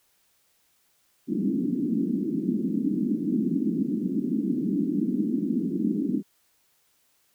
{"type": "band-pass noise", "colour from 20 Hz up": "pink", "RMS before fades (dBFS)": -26, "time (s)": [1.27, 6.23], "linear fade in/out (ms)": 50, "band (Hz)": [190, 320], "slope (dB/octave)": 48, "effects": ["white hiss -67 dBFS RMS until 7.34 s"]}